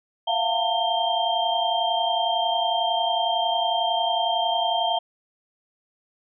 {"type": "tone cluster", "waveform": "sine", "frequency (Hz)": [681, 712, 901, 3172], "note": ["F5", "F5", "A5", "G7"], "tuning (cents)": [-44, 33, 41, 20], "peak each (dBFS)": -26, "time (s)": [0.27, 4.99], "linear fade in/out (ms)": 10, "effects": []}